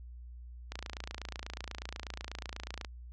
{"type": "click train", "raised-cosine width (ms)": 0.2, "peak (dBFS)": -22, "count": 61, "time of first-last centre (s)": [0.72, 2.848], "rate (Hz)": 28.2, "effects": ["added 60 Hz sine -45 dBFS peak until 3.12 s", "low-pass 7000 Hz 12 dB/octave"]}